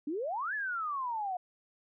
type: exponential two-way sweep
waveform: sine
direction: up then down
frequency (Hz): 277.1 to 1760 to 710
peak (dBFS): -32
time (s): 0.07-1.37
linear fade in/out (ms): 5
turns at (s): 0.54
effects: none